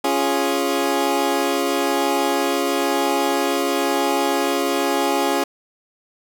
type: chord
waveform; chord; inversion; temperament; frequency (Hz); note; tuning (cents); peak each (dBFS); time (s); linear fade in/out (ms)
20% pulse; Db major; none; equal; 277.2 / 349.2 / 415.3; Db4 / F4 / Ab4; 0 / 0 / 0; -17 / -18 / -18; 0.04-5.44; 5
effects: none